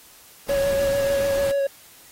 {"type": "noise", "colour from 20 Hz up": "pink", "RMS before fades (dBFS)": -33, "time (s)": [0.48, 1.52], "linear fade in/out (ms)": 10}
{"type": "tone with vibrato", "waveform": "triangle", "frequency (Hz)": 556, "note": "C#5", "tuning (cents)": 5, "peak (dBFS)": -17, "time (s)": [0.49, 1.67], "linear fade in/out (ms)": 5, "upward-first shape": "sine", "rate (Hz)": 6.8, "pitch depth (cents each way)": 17}
{"effects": ["white hiss -49 dBFS RMS until 2.11 s", "AAC 48 kbps"]}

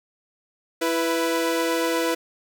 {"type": "tone pair together", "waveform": "sawtooth", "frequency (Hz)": [332, 493.9], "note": ["E4", "B4"], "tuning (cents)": [12, 0], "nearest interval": "perfect fifth", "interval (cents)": 688, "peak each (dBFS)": -20, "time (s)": [0.81, 2.15], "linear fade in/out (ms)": 10, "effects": []}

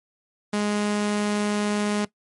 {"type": "tone", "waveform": "sawtooth", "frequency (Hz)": 207.7, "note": "G#3", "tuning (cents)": 0, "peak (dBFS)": -18, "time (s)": [0.53, 2.05], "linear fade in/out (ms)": 5, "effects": ["noise-tail reverb RT60 0.1 s tail -18 dB re dry", "MP3 48 kbps"]}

